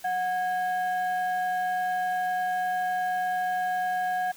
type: tone pair together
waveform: sine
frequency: 732.3 / 1644 Hz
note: F#5 / G#6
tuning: -18 / -18 cents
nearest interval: octave + major second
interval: 1400 cents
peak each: -24 / -31 dBFS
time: 0.04-4.32 s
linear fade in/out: 10 ms
effects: tanh soft clip ceiling -21 dBFS + white hiss -50 dBFS RMS until 4.36 s